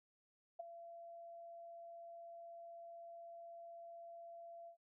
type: tone with ADSR envelope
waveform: sine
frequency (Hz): 679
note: F5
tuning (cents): -49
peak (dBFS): -40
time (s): 0.59-4.77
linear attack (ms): 11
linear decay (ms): 12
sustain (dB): -11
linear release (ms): 97
effects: none